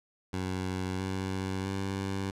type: tone with pitch steps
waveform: 15% pulse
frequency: 93 / 95.01 / 97.06 Hz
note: F#2 / F#2 / G2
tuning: +9 / +46 / -17 cents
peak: -25 dBFS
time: 0.33-2.31 s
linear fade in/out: 5 ms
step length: 660 ms
effects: low-pass 9000 Hz 12 dB/octave